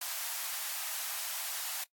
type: high-pass noise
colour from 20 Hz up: white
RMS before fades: -37 dBFS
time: 0.01-1.84 s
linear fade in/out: 5 ms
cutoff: 650 Hz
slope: 48 dB/octave
effects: noise-tail reverb RT60 0.1 s tail -21 dB re dry + AAC 64 kbps